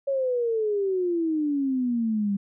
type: exponential sweep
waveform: sine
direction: down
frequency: 558 to 196 Hz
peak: -22 dBFS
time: 0.07-2.37 s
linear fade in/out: 10 ms
effects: none